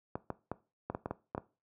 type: clicks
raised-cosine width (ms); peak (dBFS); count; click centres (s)
1; -21; 9; 0.155 / 0.303 / 0.516 / 0.9 / 0.949 / 1.059 / 1.11 / 1.349 / 1.379
effects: noise-tail reverb RT60 0.3 s tail -18 dB re dry + high-pass 80 Hz 12 dB/octave